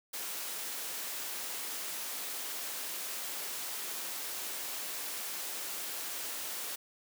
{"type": "high-pass noise", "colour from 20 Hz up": "white", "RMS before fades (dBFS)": -39, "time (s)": [0.13, 6.76], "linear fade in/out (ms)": 10, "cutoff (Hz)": 290, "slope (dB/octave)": 12, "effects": []}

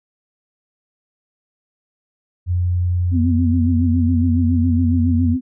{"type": "tone", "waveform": "sine", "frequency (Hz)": 88.9, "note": "F2", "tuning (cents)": 31, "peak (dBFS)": -15, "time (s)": [2.46, 5.37], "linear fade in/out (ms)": 50}
{"type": "tone with vibrato", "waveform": "sine", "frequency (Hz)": 246.9, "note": "B3", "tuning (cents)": 0, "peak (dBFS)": -16, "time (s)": [3.11, 5.41], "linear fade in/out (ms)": 50, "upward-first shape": "sine", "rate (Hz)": 7.2, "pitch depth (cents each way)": 87}
{"effects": []}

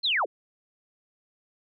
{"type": "linear sweep", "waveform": "sine", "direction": "down", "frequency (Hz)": [4324, 280.3], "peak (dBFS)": -22, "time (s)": [0.03, 0.26], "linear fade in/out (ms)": 20, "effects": []}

